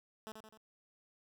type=tone with echo; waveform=10% pulse; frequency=218 Hz; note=A3; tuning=16 cents flat; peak=-36 dBFS; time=0.27-0.32 s; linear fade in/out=0 ms; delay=85 ms; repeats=3; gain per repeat=-5 dB; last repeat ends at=0.575 s; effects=none